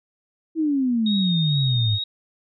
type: exponential sweep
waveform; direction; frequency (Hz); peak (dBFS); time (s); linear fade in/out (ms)
sine; down; 329.6 to 100.1; -18; 0.55-1.99; 50
type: tone with vibrato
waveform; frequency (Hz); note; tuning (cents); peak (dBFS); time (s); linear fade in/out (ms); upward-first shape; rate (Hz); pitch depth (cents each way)
sine; 3729; A#7; 0; -24; 1.06-2.04; 5; triangle; 2.3; 28
effects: none